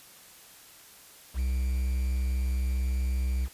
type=tone with quantisation; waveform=triangle; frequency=63.9 Hz; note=C2; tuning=40 cents flat; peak=-23 dBFS; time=1.34-3.49 s; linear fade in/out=50 ms; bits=8; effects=white hiss -52 dBFS RMS until 3.53 s + resampled to 32000 Hz